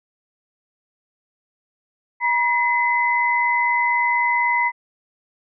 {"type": "tone pair together", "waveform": "sine", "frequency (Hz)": [959.8, 2031], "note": ["B5", "B6"], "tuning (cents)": [-50, 48], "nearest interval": "octave + minor second", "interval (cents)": 1298, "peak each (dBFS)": -19, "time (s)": [2.2, 4.72], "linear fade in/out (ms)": 50, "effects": []}